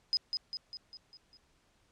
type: tone with echo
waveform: sine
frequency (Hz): 5030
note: D#8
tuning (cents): +18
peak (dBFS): -25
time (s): 0.13-0.17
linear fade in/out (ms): 0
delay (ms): 200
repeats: 6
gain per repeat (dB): -5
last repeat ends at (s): 1.37
effects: pink hiss -70 dBFS RMS until 1.91 s + low-pass 8000 Hz 12 dB/octave